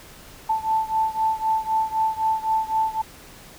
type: beating tone pair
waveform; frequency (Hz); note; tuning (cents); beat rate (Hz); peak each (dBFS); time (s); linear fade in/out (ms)
sine; 880 / 883.9; A5 / A5; 0 / +8; 3.9; -22 / -24; 0.49-3.02; 10
effects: pink hiss -45 dBFS RMS until 3.58 s